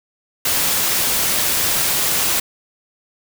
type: noise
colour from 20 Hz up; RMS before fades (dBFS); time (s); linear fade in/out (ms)
white; -18; 0.45-2.4; 5
effects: none